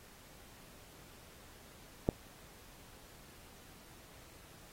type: click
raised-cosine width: 2 ms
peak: -14 dBFS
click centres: 2.089 s
effects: pink hiss -58 dBFS RMS until 4.72 s + AAC 48 kbps